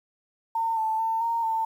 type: tone with pitch steps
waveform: sine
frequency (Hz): 908 / 881 / 900 / 924 / 895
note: A#5 / A5 / A5 / A#5 / A5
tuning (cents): -46 / +2 / +39 / -16 / +29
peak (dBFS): -23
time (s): 0.55-1.65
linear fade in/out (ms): 5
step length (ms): 220
effects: 9-bit